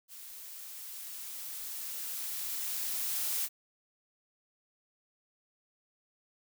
blue noise with level ramp, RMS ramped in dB -48 to -32 dBFS, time 0.08-3.49 s, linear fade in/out 50 ms, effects none

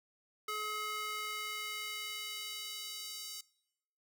square tone with high-pass filter sweep, 425.4 Hz, G#4, 42 cents sharp, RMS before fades -41 dBFS, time 0.48-3.41 s, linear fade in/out 5 ms, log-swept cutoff 1000 to 4900 Hz, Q 1.3, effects noise-tail reverb RT60 0.9 s tail -24 dB re dry

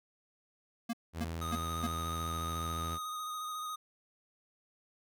square tone bursts, 233.1 Hz, A#3, in tune, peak -33 dBFS, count 4, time 0.89-1.872 s, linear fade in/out 10 ms, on 43 ms, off 270 ms
sawtooth tone, 82.41 Hz, E2, in tune, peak -33 dBFS, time 1.13-2.99 s, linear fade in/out 50 ms
square tone with vibrato, 1244.5 Hz, D#6, in tune, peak -38 dBFS, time 1.41-3.76 s, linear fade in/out 10 ms, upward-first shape square, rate 14 Hz, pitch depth 18 cents each way
effects none

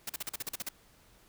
white noise bursts, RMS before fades -36 dBFS, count 10, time 0.07-0.689 s, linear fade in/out 5 ms, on 25 ms, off 41 ms, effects pink hiss -62 dBFS RMS until 1.28 s

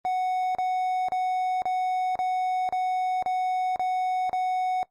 triangle tone bursts, 740 Hz, F#5, in tune, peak -21 dBFS, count 9, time 0.05-4.83 s, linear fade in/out 0 ms, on 500 ms, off 35 ms, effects noise-tail reverb RT60 0.1 s tail -19 dB re dry + Opus 32 kbps

